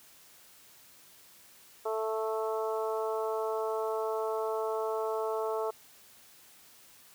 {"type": "harmonic tone", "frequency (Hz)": 220, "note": "A3", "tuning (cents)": 0, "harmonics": [2, 3, 4, 5, 6], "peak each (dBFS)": [-32, -36, -38, -40, -42], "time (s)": [1.85, 5.71], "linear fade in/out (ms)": 10, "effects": ["white hiss -57 dBFS RMS until 7.14 s", "high-pass 60 Hz 12 dB/octave"]}